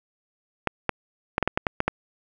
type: clicks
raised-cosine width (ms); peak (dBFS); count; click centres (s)
0.5; -6; 9; 0.673 / 0.893 / 1.381 / 1.427 / 1.476 / 1.575 / 1.668 / 1.804 / 1.88
effects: none